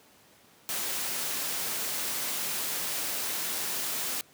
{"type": "noise", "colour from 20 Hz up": "white", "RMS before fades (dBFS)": -32, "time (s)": [0.69, 4.21], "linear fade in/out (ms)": 0, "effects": ["pink hiss -58 dBFS RMS until 4.33 s", "high-pass 150 Hz 12 dB/octave"]}